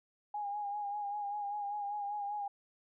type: tone with vibrato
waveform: sine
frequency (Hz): 820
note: G#5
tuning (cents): -22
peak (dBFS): -35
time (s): 0.34-2.48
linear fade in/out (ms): 5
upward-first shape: sine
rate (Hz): 5.1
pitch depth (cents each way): 37
effects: none